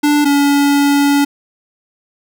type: tone pair in turn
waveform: square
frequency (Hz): 293.7 / 284.4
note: D4 / C#4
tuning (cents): 0 / +45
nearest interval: minor second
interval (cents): 55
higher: first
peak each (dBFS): -10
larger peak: neither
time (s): 0.03-0.25 / 0.25-1.25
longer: second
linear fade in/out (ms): 10
effects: none